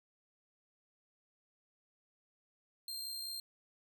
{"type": "tone with amplitude modulation", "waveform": "sawtooth", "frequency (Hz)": 4183, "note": "C8", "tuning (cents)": -1, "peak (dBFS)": -36, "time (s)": [2.88, 3.4], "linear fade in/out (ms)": 2, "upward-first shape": "sine", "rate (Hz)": 64.8, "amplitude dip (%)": 35, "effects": []}